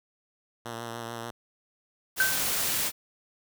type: tone with vibrato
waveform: 5% pulse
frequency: 116.54 Hz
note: A#2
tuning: in tune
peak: -24 dBFS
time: 0.65-1.31 s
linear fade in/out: 10 ms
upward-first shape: triangle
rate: 6.8 Hz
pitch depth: 35 cents each way
type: noise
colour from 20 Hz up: white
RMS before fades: -28 dBFS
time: 2.16-2.92 s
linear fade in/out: 50 ms
type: tone with exponential decay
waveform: sine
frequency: 1543 Hz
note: G6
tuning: 28 cents flat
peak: -18 dBFS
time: 2.2-2.5 s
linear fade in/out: 2 ms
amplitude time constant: 64 ms
effects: none